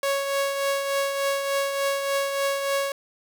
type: tone with tremolo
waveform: sawtooth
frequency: 554.4 Hz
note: C#5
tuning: in tune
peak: -17 dBFS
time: 0.03-2.92 s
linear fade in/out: 2 ms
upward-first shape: triangle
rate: 3.4 Hz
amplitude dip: 50%
effects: none